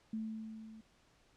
sine tone with level ramp, 220 Hz, A3, in tune, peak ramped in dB -35 to -51 dBFS, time 0.13-0.81 s, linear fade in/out 5 ms, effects pink hiss -69 dBFS RMS until 1.36 s + low-pass 7000 Hz 12 dB/octave

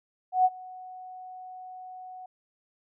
sine tone with ADSR envelope, 740 Hz, F#5, in tune, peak -16 dBFS, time 0.32-2.26 s, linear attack 130 ms, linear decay 41 ms, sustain -24 dB, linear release 5 ms, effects none

